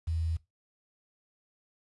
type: tone with quantisation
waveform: sine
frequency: 81.7 Hz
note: E2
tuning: 15 cents flat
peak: -28 dBFS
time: 0.07-0.37 s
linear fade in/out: 10 ms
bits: 9
effects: noise-tail reverb RT60 0.2 s tail -19 dB re dry + resampled to 24000 Hz